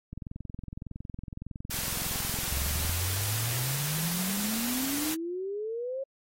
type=click train; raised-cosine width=5 ms; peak=-26 dBFS; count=61; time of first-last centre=0.13-2.895 s; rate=21.7 Hz
type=noise; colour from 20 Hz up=white; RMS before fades=-33 dBFS; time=1.7-5.15 s; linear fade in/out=10 ms
type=exponential sweep; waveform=sine; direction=up; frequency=65.4 to 549 Hz; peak=-31 dBFS; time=2.51-6.04 s; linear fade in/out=10 ms
effects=AAC 48 kbps